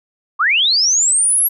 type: linear sweep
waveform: sine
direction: up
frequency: 1055 to 11640 Hz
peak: -11 dBFS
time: 0.39-1.49 s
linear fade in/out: 20 ms
effects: none